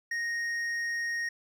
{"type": "tone with hard clipping", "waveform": "sine", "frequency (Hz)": 1864.7, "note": "A#6", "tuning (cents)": 0, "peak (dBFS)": -31, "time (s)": [0.11, 1.29], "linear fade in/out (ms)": 5, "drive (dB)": 6, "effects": []}